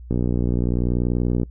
click train, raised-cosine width 3 ms, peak -9 dBFS, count 81, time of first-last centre 0.11-1.432 s, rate 60.5 Hz, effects noise-tail reverb RT60 0.1 s tail -24 dB re dry + added 60 Hz sine -36 dBFS peak until 1.5 s

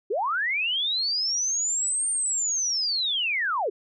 sine linear two-way sweep, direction up then down, 350.9 to 8870 to 350.9 Hz, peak -23 dBFS, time 0.1-3.7 s, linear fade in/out 10 ms, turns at 2.1 s, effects none

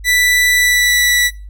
sawtooth tone with pitch glide, 1975.5 to 1958.5 Hz, B6 to B6, 0 to -15 cents, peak -7 dBFS, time 0.04-1.31 s, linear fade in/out 50 ms, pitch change -15 cents, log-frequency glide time 0.52-1.15 s, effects noise-tail reverb RT60 0.3 s tail -18 dB re dry + added 50 Hz sine -29 dBFS peak until 1.49 s

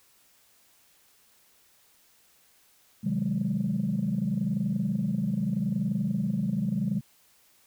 sine chord, Ab dominant seventh, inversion first, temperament just, 129.78 / 155.74 / 186.89 / 207.7 Hz, C3 / Eb3 / Gb3 / Ab3, -14 / +2 / +18 / 0 cents, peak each -33 / -32 / -29 / -28 dBFS, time 3.03-7.01 s, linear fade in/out 20 ms, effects tanh soft clip ceiling -18 dBFS + white hiss -62 dBFS RMS until 7.66 s

